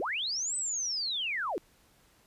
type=linear two-way sweep; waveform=sine; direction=up then down; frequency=287.5 to 8140 to 287.5 Hz; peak=-30 dBFS; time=0-1.58 s; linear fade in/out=0 ms; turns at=0.56 s; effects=pink hiss -64 dBFS RMS until 2.26 s + resampled to 32000 Hz